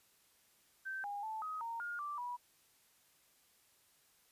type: tone with pitch steps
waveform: sine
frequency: 1553 / 813 / 876 / 1261 / 923 / 1421 / 1172 / 975 Hz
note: G6 / G#5 / A5 / D#6 / A#5 / F6 / D6 / B5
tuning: -17 / -37 / -8 / +23 / -17 / +30 / -4 / -23 cents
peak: -39 dBFS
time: 0.85-2.37 s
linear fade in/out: 20 ms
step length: 190 ms
effects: white hiss -70 dBFS RMS until 4.31 s + resampled to 32000 Hz